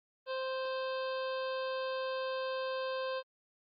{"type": "harmonic tone", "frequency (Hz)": 523, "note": "C5", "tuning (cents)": -1, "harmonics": [1, 2, 3, 5, 6, 7, 8, 9], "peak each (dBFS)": [-35, -41, -45, -49, -51, -52, -53, -54], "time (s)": [0.26, 3.23], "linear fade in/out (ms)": 50, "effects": ["Opus 24 kbps"]}